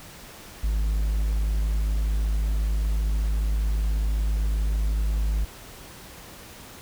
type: tone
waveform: triangle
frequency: 52.6 Hz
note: G#1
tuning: 23 cents sharp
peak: -19 dBFS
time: 0.63-5.45 s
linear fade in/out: 10 ms
effects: pink hiss -44 dBFS RMS until 6.81 s